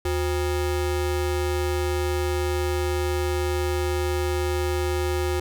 square ring-modulated tone, 220 Hz, A3, in tune, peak -20 dBFS, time 0.05-5.4 s, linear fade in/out 5 ms, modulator 141 Hz, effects none

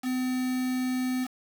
triangle tone with quantisation, 254.7 Hz, C4, 46 cents flat, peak -24 dBFS, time 0.02-1.28 s, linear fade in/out 50 ms, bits 6, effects none

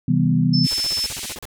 sine chord, C major seventh, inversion none, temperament equal with one note detuned, 130.81 / 162.45 / 196 / 246.9 Hz, C3 / E3 / G3 / B3, 0 / -25 / 0 / 0 cents, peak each -21 / -18 / -23 / -20 dBFS, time 0.08-0.67 s, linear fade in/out 5 ms
sine tone, 5274 Hz, E8, in tune, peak -20 dBFS, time 0.53-1.07 s, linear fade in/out 10 ms
white band-pass noise, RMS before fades -31 dBFS, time 0.63-1.37 s, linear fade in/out 50 ms, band 2100 to 10000 Hz, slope 24 dB/octave
pink noise bursts, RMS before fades -34 dBFS, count 12, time 0.71-1.453 s, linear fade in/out 0 ms, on 28 ms, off 37 ms
effects none

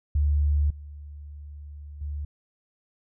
sine tone with level steps, 73.2 Hz, D2, 5 cents flat, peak -19 / -38 / -29 dBFS, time 0.15-2.25 s, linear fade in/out 5 ms, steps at 0.7 / 2.01 s, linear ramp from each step 5 ms, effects none

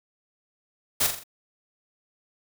white noise with echo, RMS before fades -22 dBFS, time 1-1.07 s, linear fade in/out 10 ms, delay 42 ms, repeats 4, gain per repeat -6 dB, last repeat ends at 1.238 s, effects none

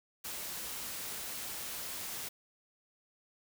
white noise, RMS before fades -41 dBFS, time 0.24-2.29 s, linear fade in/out 10 ms, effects none

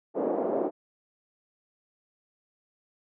white band-pass noise, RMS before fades -28 dBFS, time 0.14-0.71 s, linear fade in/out 50 ms, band 270 to 620 Hz, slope 24 dB/octave, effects none

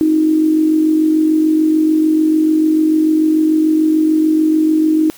sine tone with amplitude modulation, 313.3 Hz, D#4, 12 cents sharp, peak -7 dBFS, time 0.01-5.1 s, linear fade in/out 0 ms, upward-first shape sine, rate 46.8 Hz, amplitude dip 50%, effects white hiss -41 dBFS RMS until 5.17 s

